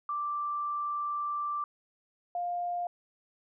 sine tone pair in turn, 1174.7 / 703.7 Hz, D6 / F5, 0 / +13 cents, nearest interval major sixth, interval 887 cents, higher first, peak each -30 / -30 dBFS, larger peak neither, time 0.09-1.64 / 2.35-2.87 s, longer first, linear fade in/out 2 ms, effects none

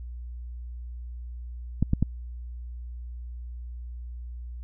clicks, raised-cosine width 5 ms, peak -9 dBFS, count 3, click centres 1.826 / 1.934 / 2.026 s, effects added 60 Hz sine -35 dBFS peak until 4.63 s

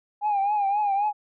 sine tone with vibrato, 814 Hz, G#5, 35 cents flat, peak -19 dBFS, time 0.21-1.13 s, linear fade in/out 50 ms, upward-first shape triangle, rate 3.8 Hz, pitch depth 87 cents each way, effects tanh soft clip ceiling -18 dBFS

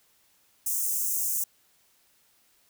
white high-pass noise, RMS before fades -28 dBFS, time 0.66-1.44 s, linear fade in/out 5 ms, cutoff 6200 Hz, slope 48 dB/octave, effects white hiss -65 dBFS RMS until 2.69 s

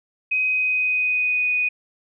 sine tone with pitch glide, 2518 to 2483 Hz, D#7 to D#7, +20 to -4 cents, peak -18 dBFS, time 0.31-1.69 s, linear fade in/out 10 ms, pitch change -24 cents, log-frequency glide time 0.45-1.5 s, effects none

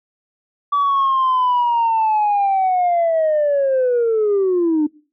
sine linear sweep, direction down, 1153 to 293.8 Hz, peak -12 dBFS, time 0.72-4.87 s, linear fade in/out 10 ms, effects noise-tail reverb RT60 0.4 s tail -23 dB re dry + tanh soft clip ceiling -11 dBFS

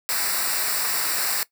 white noise with comb filter, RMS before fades -24 dBFS, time 0.09-1.43 s, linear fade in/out 0 ms, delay 0.31 ms, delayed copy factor -0.75, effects noise-tail reverb RT60 0.1 s tail -19 dB re dry

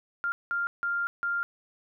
sine tone bursts at uneven times, 1396.9 Hz, F6, in tune, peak -26 dBFS, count 4, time 0.24-0.32 / 0.51-0.67 / 0.83-1.07 / 1.23-1.43 s, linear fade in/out 0 ms, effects none

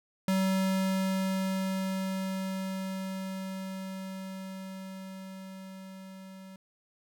square tone with level ramp, 190.3 Hz, F#3, 49 cents sharp, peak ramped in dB -25 to -46 dBFS, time 0.28-6.56 s, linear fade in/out 2 ms, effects none

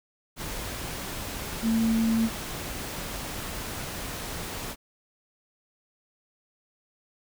sine tone in noise, 225.6 Hz, A3, 44 cents sharp, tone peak -21 dBFS, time 1.62-2.3 s, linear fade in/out 50 ms, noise pink, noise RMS -35 dBFS, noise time 0.36-4.76 s, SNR +11 dB, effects none

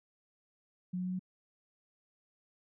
sine tone with pitch steps, 181.1 / 182.25 / 183.42 / 184.59 Hz, F#3 / F#3 / F#3 / F#3, -37 / -26 / -15 / -4 cents, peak -33 dBFS, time 0.93-1.194 s, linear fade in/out 10 ms, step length 66 ms, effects none

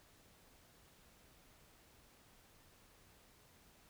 silence, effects pink hiss -66 dBFS RMS until 3.89 s

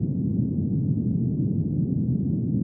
pink band-pass noise, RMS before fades -24 dBFS, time 0-2.63 s, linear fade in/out 10 ms, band 120 to 240 Hz, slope 24 dB/octave, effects none

